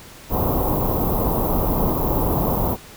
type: band-stop noise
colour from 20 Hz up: pink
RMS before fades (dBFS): -20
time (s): 0.29-2.77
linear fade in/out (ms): 50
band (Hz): 1100 to 13000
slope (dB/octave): 48
effects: pink hiss -42 dBFS RMS until 2.96 s